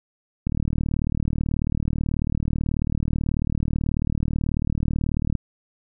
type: click train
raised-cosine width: 5 ms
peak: -11 dBFS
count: 188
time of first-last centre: 0.47-5.353 s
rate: 38.3 Hz
effects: none